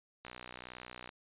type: click train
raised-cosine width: 0.3 ms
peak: -29 dBFS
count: 53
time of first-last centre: 0.25-1.091 s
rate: 61.8 Hz
effects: resampled to 8000 Hz